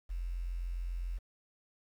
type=tone with quantisation; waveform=sine; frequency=43.65 Hz; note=F1; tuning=in tune; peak=-34 dBFS; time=0.09-1.19 s; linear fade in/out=20 ms; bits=10; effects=none